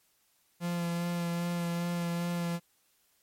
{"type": "tone with vibrato", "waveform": "45% pulse", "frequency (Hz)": 172.2, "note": "F3", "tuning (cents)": -24, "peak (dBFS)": -30, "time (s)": [0.6, 2.6], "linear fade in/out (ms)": 50, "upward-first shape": "sine", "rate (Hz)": 2.5, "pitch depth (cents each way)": 15, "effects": ["white hiss -70 dBFS RMS until 3.22 s", "MP3 64 kbps"]}